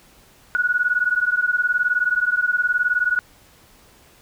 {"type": "beating tone pair", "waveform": "sine", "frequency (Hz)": [1453, 1472], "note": ["F#6", "F#6"], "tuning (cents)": [-32, -9], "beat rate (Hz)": 19, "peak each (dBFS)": -20, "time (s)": [0.55, 3.19], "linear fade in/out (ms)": 0, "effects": ["pink hiss -52 dBFS RMS until 4.21 s"]}